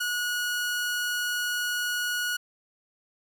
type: tone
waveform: sawtooth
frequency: 1456 Hz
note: F#6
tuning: 28 cents flat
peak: -23 dBFS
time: 0-2.37 s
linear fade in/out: 10 ms
effects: none